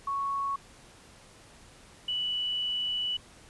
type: tone pair in turn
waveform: sine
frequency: 1108.7 / 2960 Hz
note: C#6 / F#7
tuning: 0 / 0 cents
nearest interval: octave + perfect fourth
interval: 1700 cents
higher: second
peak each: -28 dBFS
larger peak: neither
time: 0.07-0.56 / 2.08-3.17 s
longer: second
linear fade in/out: 5 ms
effects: pink hiss -54 dBFS RMS until 3.49 s + resampled to 24000 Hz